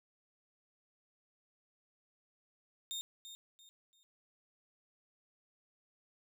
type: tone with echo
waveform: 30% pulse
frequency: 3661 Hz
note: A#7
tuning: 32 cents flat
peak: -36 dBFS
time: 2.91-3.01 s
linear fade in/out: 0 ms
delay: 340 ms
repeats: 3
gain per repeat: -10 dB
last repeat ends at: 4.03 s
effects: none